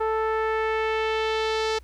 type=tone with low-pass filter sweep; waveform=sawtooth; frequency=440 Hz; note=A4; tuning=in tune; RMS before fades=-25 dBFS; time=0-1.79 s; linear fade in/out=10 ms; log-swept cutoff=1200 to 5100 Hz; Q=1.6; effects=added 60 Hz sine -45 dBFS peak until 1.83 s + pink hiss -62 dBFS RMS until 1.83 s